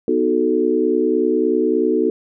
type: chord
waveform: sine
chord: B dominant seventh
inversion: none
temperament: equal with one note detuned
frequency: 246.9 / 310.2 / 370 / 440 Hz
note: B3 / D#4 / F#4 / A4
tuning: 0 / -5 / 0 / 0 cents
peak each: -22 / -20 / -19 / -19 dBFS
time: 0.08-2.1 s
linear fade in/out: 2 ms
effects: none